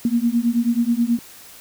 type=beating tone pair; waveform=sine; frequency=231.2 / 240.5 Hz; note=A#3 / B3; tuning=-14 / -46 cents; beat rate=9.3 Hz; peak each=-19 / -19 dBFS; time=0.05-1.19 s; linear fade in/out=2 ms; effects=white hiss -43 dBFS RMS until 1.6 s